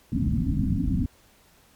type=low-pass noise; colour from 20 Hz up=white; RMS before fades=-24 dBFS; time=0.12-1.06 s; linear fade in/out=2 ms; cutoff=280 Hz; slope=96 dB/octave; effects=pink hiss -58 dBFS RMS until 1.75 s + MP3 96 kbps